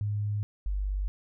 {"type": "tone pair in turn", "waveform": "sine", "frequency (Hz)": [103.83, 49], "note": ["G#2", "G1"], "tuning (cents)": [0, 0], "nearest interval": "octave + minor second", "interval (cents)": 1300, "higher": "first", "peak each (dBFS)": -27, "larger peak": "neither", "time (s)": [[0.01, 0.43], [0.66, 1.08]], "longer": "neither", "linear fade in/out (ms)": 0, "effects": []}